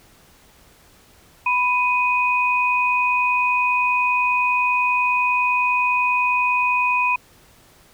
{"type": "tone pair together", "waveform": "sine", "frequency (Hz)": [990, 2495], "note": ["B5", "D#7"], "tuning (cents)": [4, 4], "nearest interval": "octave + major third", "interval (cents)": 1600, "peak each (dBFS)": -19, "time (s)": [1.46, 7.16], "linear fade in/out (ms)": 5, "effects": ["pink hiss -52 dBFS RMS until 7.93 s"]}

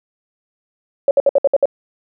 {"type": "tone bursts", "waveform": "sine", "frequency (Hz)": 558, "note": "C#5", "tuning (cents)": 11, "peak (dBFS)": -8, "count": 7, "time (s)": [1.08, 1.656], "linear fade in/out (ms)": 2, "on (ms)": 30, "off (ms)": 61, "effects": []}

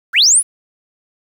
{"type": "linear sweep", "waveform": "sine", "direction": "up", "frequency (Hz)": [1233, 10510], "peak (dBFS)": -6, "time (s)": [0.13, 0.43], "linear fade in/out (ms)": 50, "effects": ["tanh soft clip ceiling -2 dBFS", "7-bit"]}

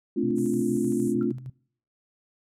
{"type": "chord", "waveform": "sine", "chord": "D minor seventh", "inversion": "second", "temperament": "equal", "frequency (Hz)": [220, 261.6, 293.7, 349.2], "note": ["A3", "C4", "D4", "F4"], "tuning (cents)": [0, 0, 0, 0], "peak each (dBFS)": [-28, -28, -29, -27], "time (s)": [0.16, 1.32], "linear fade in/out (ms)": 10}
{"type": "tone with tremolo", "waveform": "sine", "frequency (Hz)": 128.9, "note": "C3", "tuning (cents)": -26, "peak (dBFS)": -33, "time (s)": [0.23, 1.5], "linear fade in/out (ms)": 5, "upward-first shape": "square", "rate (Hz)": 6.5, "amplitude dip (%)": 55}
{"type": "band-pass noise", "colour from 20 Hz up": "white", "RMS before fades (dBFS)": -46, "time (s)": [0.35, 1.15], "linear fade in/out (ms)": 50, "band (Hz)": [6800, 11000], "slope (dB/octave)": 48}
{"type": "tone with exponential decay", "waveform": "sine", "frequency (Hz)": 1364, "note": "F6", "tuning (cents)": -41, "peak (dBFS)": -37, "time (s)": [1.21, 1.29], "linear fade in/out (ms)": 2, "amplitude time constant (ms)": 16}
{"effects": ["noise-tail reverb RT60 0.6 s tail -24 dB re dry"]}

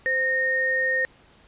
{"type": "tone pair together", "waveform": "sine", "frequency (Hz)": [517.5, 1846], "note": ["C5", "A#6"], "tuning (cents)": [-19, -17], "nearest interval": "octave + minor seventh", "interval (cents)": 2202, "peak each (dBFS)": [-28, -21], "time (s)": [0.06, 1.05], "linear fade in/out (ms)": 0, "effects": ["pink hiss -55 dBFS RMS until 1.47 s", "resampled to 8000 Hz"]}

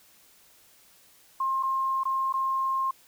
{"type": "tone with dropouts", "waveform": "sine", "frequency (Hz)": 1064, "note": "C6", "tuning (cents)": 29, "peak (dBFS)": -24, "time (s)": [1.4, 2.91], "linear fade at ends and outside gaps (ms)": 5, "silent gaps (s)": [[1.628, 1.632], [2.035, 2.053], [2.326, 2.338]], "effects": ["white hiss -58 dBFS RMS until 3.07 s"]}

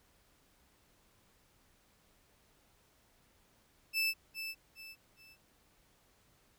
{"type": "tone with echo", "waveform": "30% pulse", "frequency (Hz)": 2637, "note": "E7", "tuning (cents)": 0, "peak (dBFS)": -27, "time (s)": [3.93, 4.14], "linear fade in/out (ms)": 50, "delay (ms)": 410, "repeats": 3, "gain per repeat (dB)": -9, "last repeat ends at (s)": 5.37, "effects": ["pink hiss -69 dBFS RMS until 6.58 s"]}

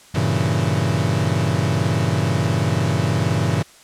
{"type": "chord", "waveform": "40% pulse", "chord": "G diminished seventh", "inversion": "none", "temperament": "equal", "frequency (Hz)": [98, 116.54, 138.59, 164.81], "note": ["G2", "Bb2", "Db3", "Fb3"], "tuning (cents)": [0, 0, 0, 0], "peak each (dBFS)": -22, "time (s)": [0.14, 3.63], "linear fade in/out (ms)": 10, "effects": ["white hiss -47 dBFS RMS until 3.83 s", "low-pass 9000 Hz 12 dB/octave"]}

